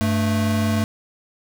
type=tone pair together; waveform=square; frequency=98 / 220 Hz; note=G2 / A3; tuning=0 / 0 cents; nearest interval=octave + major second; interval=1400 cents; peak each=-22 / -21 dBFS; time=0.01-0.84 s; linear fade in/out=0 ms; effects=none